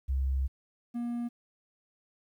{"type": "tone pair in turn", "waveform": ["sine", "triangle"], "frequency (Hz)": [66.6, 238.2], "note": ["C2", "A#3"], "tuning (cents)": [31, 38], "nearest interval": "octave + minor seventh", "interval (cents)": 2207, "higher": "second", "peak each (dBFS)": [-26, -29], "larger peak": "first", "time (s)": [[0.08, 0.48], [0.94, 1.29]], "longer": "first", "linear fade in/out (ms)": 20, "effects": ["11-bit"]}